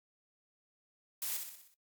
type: noise with echo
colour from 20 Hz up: blue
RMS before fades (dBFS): -37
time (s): 1.22-1.37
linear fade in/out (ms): 2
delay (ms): 62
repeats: 6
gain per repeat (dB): -5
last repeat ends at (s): 1.742
effects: noise-tail reverb RT60 0.1 s tail -18 dB re dry + Opus 48 kbps